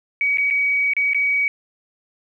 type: tone with dropouts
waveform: sine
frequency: 2264 Hz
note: C#7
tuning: 36 cents sharp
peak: -16 dBFS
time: 0.21-1.48 s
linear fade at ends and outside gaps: 1 ms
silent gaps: 0.373-0.383 / 0.502-0.508 / 0.935-0.966 / 1.134-1.146 s
effects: 9-bit